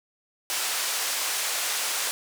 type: band-pass noise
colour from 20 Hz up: white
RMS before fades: -28 dBFS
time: 0.5-2.11 s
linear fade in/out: 0 ms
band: 610 to 9800 Hz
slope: 12 dB/octave
effects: none